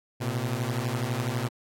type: beating tone pair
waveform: sawtooth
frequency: 115.5 / 127.5 Hz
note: A#2 / C3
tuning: -16 / -44 cents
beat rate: 12 Hz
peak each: -26 dBFS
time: 0.2-1.49 s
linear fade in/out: 20 ms
effects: AAC 48 kbps